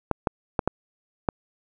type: clicks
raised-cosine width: 1 ms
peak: -7 dBFS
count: 5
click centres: 0.113 / 0.272 / 0.592 / 0.676 / 1.288 s
effects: none